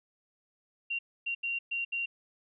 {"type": "tone bursts at uneven times", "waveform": "sine", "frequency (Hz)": 2761, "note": "F7", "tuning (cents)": -20, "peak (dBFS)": -30, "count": 5, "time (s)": [[0.9, 0.99], [1.26, 1.35], [1.43, 1.59], [1.71, 1.85], [1.92, 2.06]], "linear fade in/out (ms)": 10, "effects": []}